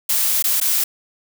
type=noise with dropouts; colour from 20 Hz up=blue; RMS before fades=-18 dBFS; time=0.09-0.84 s; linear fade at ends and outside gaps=5 ms; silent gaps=0.425-0.44 / 0.602-0.612 s; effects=none